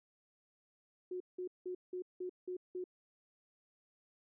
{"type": "tone bursts", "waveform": "sine", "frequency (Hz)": 364.1, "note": "F#4", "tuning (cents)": -28, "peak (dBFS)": -38, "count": 7, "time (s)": [1.11, 2.841], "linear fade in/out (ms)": 5, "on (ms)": 93, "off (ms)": 180, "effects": []}